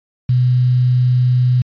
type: tone with quantisation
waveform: sine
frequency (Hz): 125.2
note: B2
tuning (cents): +24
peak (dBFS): -10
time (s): 0.29-1.62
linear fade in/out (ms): 5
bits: 6
effects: resampled to 11025 Hz